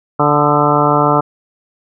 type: harmonic tone with a mistuned harmonic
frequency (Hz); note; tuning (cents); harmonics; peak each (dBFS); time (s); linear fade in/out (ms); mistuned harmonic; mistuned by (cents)
146.83; D3; 0; 1 / 2 / 3 / 4 / 5 / 6 / 7 / 8 / 9; -18 / -18 / -18 / -18 / -18 / -18 / -18 / -18 / -18; 0.19-1.21; 10; 8; +47
effects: none